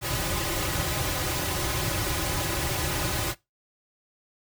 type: noise with comb filter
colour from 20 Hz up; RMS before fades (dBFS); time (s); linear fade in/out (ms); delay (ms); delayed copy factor
pink; -28; 0.01-3.35; 50; 4.4; -0.95
effects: noise-tail reverb RT60 0.2 s tail -20 dB re dry